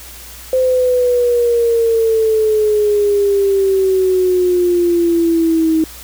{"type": "exponential sweep", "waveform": "sine", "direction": "down", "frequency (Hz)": [518, 317.1], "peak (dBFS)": -10, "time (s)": [0.53, 5.84], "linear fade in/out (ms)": 2, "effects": ["added 60 Hz sine -38 dBFS peak until 6.03 s", "white hiss -35 dBFS RMS until 6.03 s"]}